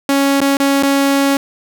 sawtooth tone with dropouts, 277.2 Hz, C#4, in tune, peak -7 dBFS, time 0.09-1.37 s, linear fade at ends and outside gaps 2 ms, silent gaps 0.405-0.415 / 0.57-0.6 / 0.826-0.832 s, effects none

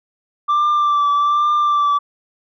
sine tone with vibrato, 1174.7 Hz, D6, in tune, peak -10 dBFS, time 0.48-1.99 s, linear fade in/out 20 ms, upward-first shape triangle, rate 1.2 Hz, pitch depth 33 cents each way, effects tanh soft clip ceiling -12 dBFS

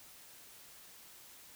silence, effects white hiss -56 dBFS RMS until 1.55 s

